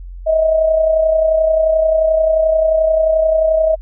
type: tone with amplitude modulation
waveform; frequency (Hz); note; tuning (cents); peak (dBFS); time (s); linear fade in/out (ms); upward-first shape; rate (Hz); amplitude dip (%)
sine; 637; D#5; +41; -8; 0.26-3.76; 20; sine; 31.4; 50
effects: added 44 Hz sine -28 dBFS peak until 3.81 s